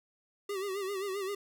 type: tone with vibrato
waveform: square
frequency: 391.5 Hz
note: G4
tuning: 2 cents flat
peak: -34 dBFS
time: 0.49-1.35 s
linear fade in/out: 5 ms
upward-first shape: sine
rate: 7.6 Hz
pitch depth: 84 cents each way
effects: none